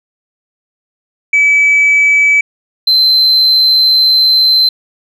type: tone pair in turn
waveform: sine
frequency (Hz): 2294 / 4087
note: D7 / C8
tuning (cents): -41 / -41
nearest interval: minor seventh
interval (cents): 1000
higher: second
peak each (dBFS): -4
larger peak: neither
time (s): 1.33-2.41 / 2.87-4.69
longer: second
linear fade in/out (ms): 5
effects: tanh soft clip ceiling -3 dBFS